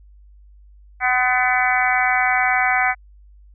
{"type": "harmonic tone with a mistuned harmonic", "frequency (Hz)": 251, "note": "B3", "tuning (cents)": 28, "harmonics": [3, 4, 5, 6, 7, 8, 9], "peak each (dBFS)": [-20, -29, -26, -23, -26, -21, -23], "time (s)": [1, 2.95], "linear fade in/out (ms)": 50, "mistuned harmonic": 4, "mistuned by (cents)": 24, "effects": ["added 50 Hz sine -44 dBFS peak until 3.54 s"]}